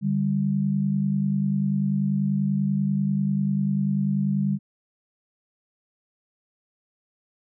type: tone pair together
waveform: sine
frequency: 146.97 / 197.2 Hz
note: D3 / G3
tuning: +2 / +11 cents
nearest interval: perfect fourth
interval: 509 cents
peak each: -25 / -22 dBFS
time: 0.01-4.59 s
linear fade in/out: 50 ms
effects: none